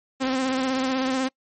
sawtooth tone with vibrato, 261.6 Hz, C4, in tune, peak -18 dBFS, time 0.2-1.29 s, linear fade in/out 20 ms, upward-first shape sine, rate 16 Hz, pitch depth 34 cents each way, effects noise-tail reverb RT60 0.1 s tail -25 dB re dry + MP3 32 kbps

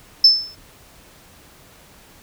sine tone with exponential decay, 5270 Hz, E8, 1 cent flat, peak -3 dBFS, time 0.24-0.55 s, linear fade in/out 5 ms, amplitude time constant 66 ms, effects tanh soft clip ceiling -2 dBFS + pink hiss -48 dBFS RMS until 2.22 s

